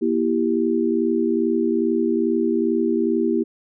sine chord, E diminished, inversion second, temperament equal with one note detuned, 238.4 / 329.6 / 392 Hz, Bb3 / E4 / G4, +39 / 0 / 0 cents, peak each -22 / -21 / -22 dBFS, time 0.01-3.44 s, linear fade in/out 20 ms, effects none

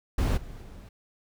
brown noise with level steps, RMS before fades -24 / -42 / -44 dBFS, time 0.18-0.89 s, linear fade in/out 5 ms, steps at 0.36 / 0.61 s, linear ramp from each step 20 ms, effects none

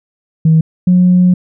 sine tone pair in turn, 160 / 180.58 Hz, D#3 / F#3, +49 / -42 cents, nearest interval major second, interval 209 cents, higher second, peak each -4 dBFS, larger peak neither, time 0.45-0.61 / 0.87-1.34 s, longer second, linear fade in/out 5 ms, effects tanh soft clip ceiling -1 dBFS

